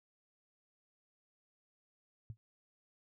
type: tone with exponential decay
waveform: sine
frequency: 111.1 Hz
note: A2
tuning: 17 cents sharp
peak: -38 dBFS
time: 2.3-2.37 s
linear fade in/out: 0 ms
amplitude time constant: 15 ms
effects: none